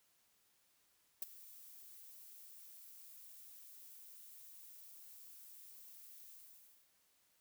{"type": "noise with ADSR envelope", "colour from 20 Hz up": "violet", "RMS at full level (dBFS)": -38, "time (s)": [1.22, 6.92], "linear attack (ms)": 3, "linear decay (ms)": 19, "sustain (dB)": -19, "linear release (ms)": 610, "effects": ["white hiss -75 dBFS RMS until 7.4 s"]}